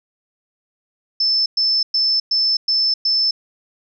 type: tone bursts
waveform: sine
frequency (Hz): 5274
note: E8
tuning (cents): 0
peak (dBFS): -14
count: 6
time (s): 1.2-3.31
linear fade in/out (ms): 5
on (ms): 260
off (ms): 110
effects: none